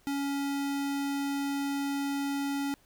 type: tone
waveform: square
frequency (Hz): 280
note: C#4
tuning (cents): +18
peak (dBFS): -30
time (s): 0.07-2.74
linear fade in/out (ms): 0
effects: pink hiss -64 dBFS RMS until 2.85 s